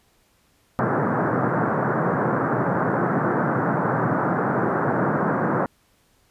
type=band-pass noise; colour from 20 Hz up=pink; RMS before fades=-22 dBFS; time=0.79-5.66 s; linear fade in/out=0 ms; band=120 to 1600 Hz; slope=48 dB/octave; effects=pink hiss -62 dBFS RMS until 6.3 s + resampled to 32000 Hz